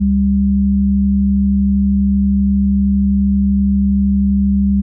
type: tone pair together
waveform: sine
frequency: 70.4 / 198.61 Hz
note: C#2 / G3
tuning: +27 / +23 cents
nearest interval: octave + tritone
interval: 1796 cents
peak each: -17 / -11 dBFS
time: 0-4.82 s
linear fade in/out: 20 ms
effects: none